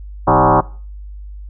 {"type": "tone with frequency modulation", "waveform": "sine", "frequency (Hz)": 110, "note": "A2", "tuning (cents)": 0, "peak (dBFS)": -8, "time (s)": [0.27, 0.61], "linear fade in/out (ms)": 10, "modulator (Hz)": 142, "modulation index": 7.5, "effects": ["noise-tail reverb RT60 0.4 s tail -21 dB re dry", "added 50 Hz sine -29 dBFS peak until 1.49 s"]}